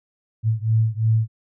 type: beating tone pair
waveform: sine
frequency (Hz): 110 / 112.9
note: A2 / A2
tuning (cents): 0 / +45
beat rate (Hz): 2.9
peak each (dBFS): -19 / -20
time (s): 0.43-1.28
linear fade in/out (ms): 50
effects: none